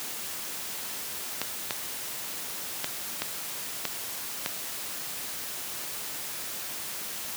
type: clicks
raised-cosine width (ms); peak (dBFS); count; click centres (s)
0.2; -10; 6; 1.416 / 1.708 / 2.844 / 3.22 / 3.853 / 4.461
effects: white hiss -36 dBFS RMS until 7.36 s + high-pass 100 Hz 12 dB/octave